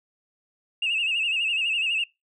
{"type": "tone with vibrato", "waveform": "sine", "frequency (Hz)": 2704, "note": "E7", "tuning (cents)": 43, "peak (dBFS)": -21, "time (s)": [0.82, 2.04], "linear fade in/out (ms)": 5, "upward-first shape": "sine", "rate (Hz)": 12, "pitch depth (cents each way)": 100, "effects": ["noise-tail reverb RT60 0.2 s tail -23 dB re dry", "tanh soft clip ceiling -18 dBFS"]}